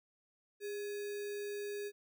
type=tone with sample-and-hold; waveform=sine; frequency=409.4 Hz; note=G#4; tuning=25 cents flat; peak=-38 dBFS; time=0.6-1.92 s; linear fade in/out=50 ms; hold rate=2100 Hz; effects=none